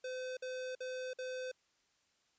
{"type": "tone bursts", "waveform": "square", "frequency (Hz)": 511, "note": "C5", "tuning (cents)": -41, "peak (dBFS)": -40, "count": 4, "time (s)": [0.04, 1.516], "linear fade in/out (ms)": 5, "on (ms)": 330, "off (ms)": 52, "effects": ["white hiss -75 dBFS RMS until 2.38 s", "resampled to 16000 Hz"]}